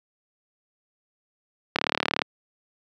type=click train; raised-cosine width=0.3 ms; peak=-5 dBFS; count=18; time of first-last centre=1.76-2.218 s; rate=37.1 Hz; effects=high-pass 200 Hz 12 dB/octave